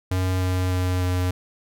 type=tone with pitch steps; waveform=square; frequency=92.5 / 91.86 / 91.23 / 90.6 Hz; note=F#2 / F#2 / F#2 / F#2; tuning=0 / -12 / -24 / -36 cents; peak=-21 dBFS; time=0.11-1.31 s; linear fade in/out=5 ms; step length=300 ms; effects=none